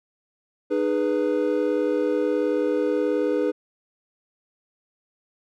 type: chord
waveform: triangle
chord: G# minor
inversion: second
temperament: equal with one note detuned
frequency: 304.4 / 415.3 / 493.9 Hz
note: D#4 / G#4 / B4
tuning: -38 / 0 / 0 cents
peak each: -23 / -23 / -22 dBFS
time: 0.7-3.52 s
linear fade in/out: 20 ms
effects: none